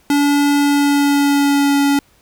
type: tone with pitch glide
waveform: square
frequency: 286.9 to 282.1 Hz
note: D4 to C#4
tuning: -40 to +30 cents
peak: -12 dBFS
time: 0.1-1.99 s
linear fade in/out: 2 ms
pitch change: -30 cents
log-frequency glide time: 0.54-1.79 s
effects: pink hiss -54 dBFS RMS until 2.21 s